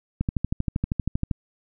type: click train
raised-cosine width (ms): 5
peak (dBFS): -11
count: 15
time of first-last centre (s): 0.21-1.312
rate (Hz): 12.7
effects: none